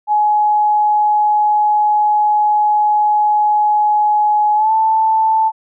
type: tone with pitch glide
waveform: sine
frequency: 842 to 881.3 Hz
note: G#5 to A5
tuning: +24 to +3 cents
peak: -10 dBFS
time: 0.07-5.52 s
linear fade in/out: 50 ms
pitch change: +79 cents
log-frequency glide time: 4.55-4.72 s
effects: none